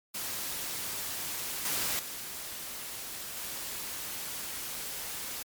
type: noise with level steps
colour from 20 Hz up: white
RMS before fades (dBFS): -36 / -31 / -40 / -38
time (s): 0.14-5.43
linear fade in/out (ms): 10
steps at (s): 1.65 / 1.99 / 3.37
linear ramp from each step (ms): 2
effects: MP3 96 kbps